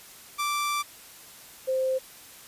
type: tone pair in turn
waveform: sawtooth / sine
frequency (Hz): 1172 / 522.1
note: D6 / C5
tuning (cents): -4 / -4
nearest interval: octave + major second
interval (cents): 1400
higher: first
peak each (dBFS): -22 / -23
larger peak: first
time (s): 0.38-0.83 / 1.67-1.99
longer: first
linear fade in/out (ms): 20
effects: white hiss -48 dBFS RMS until 2.47 s + resampled to 32000 Hz